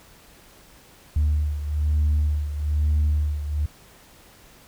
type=beating tone pair; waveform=sine; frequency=74.8 / 75.9 Hz; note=D2 / D#2; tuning=+32 / -42 cents; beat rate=1.1 Hz; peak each=-19 / -24 dBFS; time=1.16-3.66 s; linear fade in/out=5 ms; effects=tanh soft clip ceiling -15 dBFS + pink hiss -51 dBFS RMS until 4.67 s